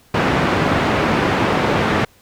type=band-pass noise; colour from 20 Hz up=pink; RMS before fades=-17 dBFS; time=0.14-2.05 s; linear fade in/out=5 ms; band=120 to 2100 Hz; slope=12 dB/octave; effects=pink hiss -52 dBFS RMS until 2.21 s